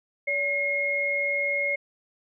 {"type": "tone pair together", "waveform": "sine", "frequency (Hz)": [570, 2152], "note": ["C#5", "C7"], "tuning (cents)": [48, 48], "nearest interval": "octave + major seventh", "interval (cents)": 2300, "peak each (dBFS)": [-30, -24], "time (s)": [0.27, 1.76], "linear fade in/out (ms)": 10, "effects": []}